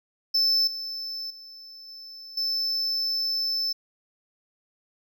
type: tone with level steps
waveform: triangle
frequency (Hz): 5274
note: E8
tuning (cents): 0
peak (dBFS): -18 / -30 / -41 / -39 / -23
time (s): 0.34-3.73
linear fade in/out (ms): 10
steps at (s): 0.67 / 1.3 / 1.88 / 2.37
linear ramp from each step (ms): 5
effects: none